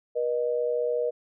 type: tone pair together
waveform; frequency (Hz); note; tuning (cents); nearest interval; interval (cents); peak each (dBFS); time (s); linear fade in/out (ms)
sine; 481 / 615.2; B4 / D#5; -46 / -20; major third; 426; -25 / -29; 0.15-1.11; 20
effects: none